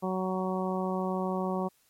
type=harmonic tone; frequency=186.6 Hz; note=F#3; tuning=15 cents sharp; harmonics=1 / 2 / 3 / 4 / 5 / 6; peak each=-31 / -34 / -36 / -37 / -38 / -39 dBFS; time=0.02-1.69 s; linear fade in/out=20 ms; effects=white hiss -67 dBFS RMS until 1.89 s + MP3 64 kbps